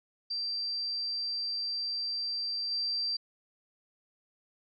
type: tone with level steps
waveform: sine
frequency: 4699 Hz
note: D8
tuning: in tune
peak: -31 / -29 dBFS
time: 0.3-3.17 s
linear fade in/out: 10 ms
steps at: 2.71 s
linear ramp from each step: 5 ms
effects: none